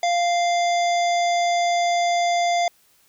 harmonic tone, 696 Hz, F5, 6 cents flat, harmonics 1 / 3 / 5 / 7 / 9 / 10, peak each -18 / -28 / -32 / -35 / -37 / -38 dBFS, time 0.03-2.68 s, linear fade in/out 2 ms, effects white hiss -59 dBFS RMS until 3.08 s

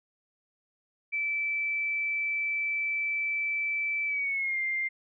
sine tone with pitch glide, 2320 to 2103 Hz, D7 to C7, -22 to +8 cents, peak -27 dBFS, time 1.12-4.89 s, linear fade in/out 20 ms, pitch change -170 cents, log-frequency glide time 4.06-4.59 s, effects none

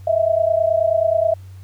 sine tone pair together, 637.6 / 667 Hz, D#5 / E5, +42 / +20 cents, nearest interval minor second, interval 78 cents, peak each -17 dBFS, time 0.07-1.34 s, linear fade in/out 5 ms, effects added 94 Hz sine -35 dBFS peak until 1.63 s + pink hiss -55 dBFS RMS until 1.63 s

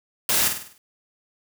white noise with echo, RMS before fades -21 dBFS, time 0.29-0.48 s, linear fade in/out 2 ms, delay 50 ms, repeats 6, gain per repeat -6 dB, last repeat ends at 0.78 s, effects none

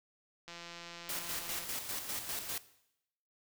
click train, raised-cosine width 0.2 ms, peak -30 dBFS, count 199, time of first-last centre 0.48-1.638 s, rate 171 Hz
white noise with tremolo, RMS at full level -38 dBFS, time 1.09-2.58 s, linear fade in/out 2 ms, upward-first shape square, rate 5 Hz, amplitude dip 50%
effects noise-tail reverb RT60 0.8 s tail -17 dB re dry

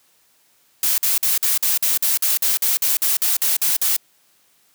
blue noise bursts, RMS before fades -18 dBFS, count 16, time 0.83-3.965 s, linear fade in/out 2 ms, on 150 ms, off 49 ms, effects white hiss -59 dBFS RMS until 4.74 s + high-pass 100 Hz 12 dB/octave

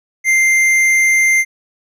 triangle tone with tanh clipping, 2093 Hz, C7, in tune, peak -11 dBFS, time 0.24-1.45 s, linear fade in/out 50 ms, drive 15 dB, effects none

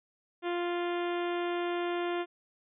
harmonic tone, 349.2 Hz, F4, in tune, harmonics 1 / 2 / 3 / 4 / 5 / 6 / 7 / 8 / 9 / 10, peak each -31 / -37 / -41 / -43 / -45 / -47 / -48 / -49 / -50 / -51 dBFS, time 0.42-2.26 s, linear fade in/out 50 ms, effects none

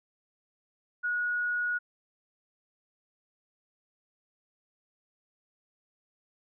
sine tone, 1454 Hz, F#6, 31 cents flat, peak -27 dBFS, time 1.03-1.79 s, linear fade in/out 20 ms, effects none

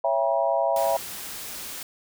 sine chord, C# diminished seventh, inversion none, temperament just, 554.4 / 665.2 / 798.3 / 957.9 Hz, C#5 / E5 / G5 / Bb5, 0 / +16 / +31 / +47 cents, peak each -26 / -23 / -28 / -28 dBFS, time 0.04-0.97 s, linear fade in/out 5 ms
white noise, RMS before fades -36 dBFS, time 0.76-1.83 s, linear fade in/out 2 ms
effects none

